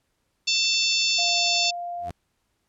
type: harmonic tone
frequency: 889 Hz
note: A5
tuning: 18 cents sharp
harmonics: 3 / 4 / 5 / 6 / 7 / 8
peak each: -26 / -26 / -25 / -27 / -33 / -32 dBFS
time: 0.47-1.71 s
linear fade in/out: 10 ms
type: tone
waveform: sine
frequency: 698.5 Hz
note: F5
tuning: in tune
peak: -29 dBFS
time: 1.18-2.1 s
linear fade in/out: 10 ms
type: tone with exponential growth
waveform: sawtooth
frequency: 86.6 Hz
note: F2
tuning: 14 cents flat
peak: -28 dBFS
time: 1.95-2.11 s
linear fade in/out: 0 ms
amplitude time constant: 33 ms
effects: pink hiss -73 dBFS RMS until 2.68 s + low-pass 12000 Hz 12 dB/octave